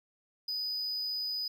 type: tone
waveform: triangle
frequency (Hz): 4978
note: D#8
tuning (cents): 0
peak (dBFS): -31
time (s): 0.48-1.48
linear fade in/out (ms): 5
effects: none